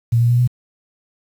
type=tone with pitch steps; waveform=sine; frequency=116.54 / 118.85 / 121.21 / 123.61 Hz; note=A#2 / A#2 / B2 / B2; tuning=0 / +34 / -32 / +2 cents; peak=-11 dBFS; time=0.12-0.476 s; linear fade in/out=10 ms; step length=89 ms; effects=7-bit